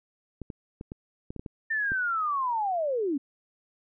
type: clicks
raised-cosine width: 3 ms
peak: -24 dBFS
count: 9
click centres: 0.417 / 0.502 / 0.811 / 0.919 / 1.305 / 1.363 / 1.395 / 1.462 / 1.919 s
type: linear sweep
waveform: sine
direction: down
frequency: 1805 to 258.9 Hz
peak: -25 dBFS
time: 1.7-3.18 s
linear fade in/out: 10 ms
effects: none